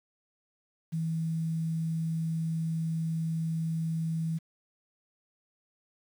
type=tone with quantisation; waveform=sine; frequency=162.3 Hz; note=E3; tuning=27 cents flat; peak=-28 dBFS; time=0.92-4.39 s; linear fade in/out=20 ms; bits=9; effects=none